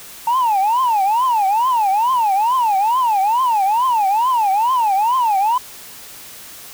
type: tone with vibrato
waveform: sine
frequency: 894 Hz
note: A5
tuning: 27 cents sharp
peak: -11 dBFS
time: 0.27-5.58 s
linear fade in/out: 5 ms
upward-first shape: triangle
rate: 2.3 Hz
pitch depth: 300 cents each way
effects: tanh soft clip ceiling -11 dBFS + white hiss -37 dBFS RMS until 6.73 s